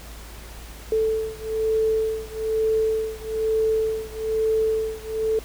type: beating tone pair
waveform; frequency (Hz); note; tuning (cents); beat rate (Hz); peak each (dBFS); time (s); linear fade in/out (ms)
sine; 440 / 441.1; A4 / A4; 0 / +4; 1.1; -23 / -24; 0.92-5.39; 2
effects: added 55 Hz sine -39 dBFS peak until 5.44 s + pink hiss -43 dBFS RMS until 5.44 s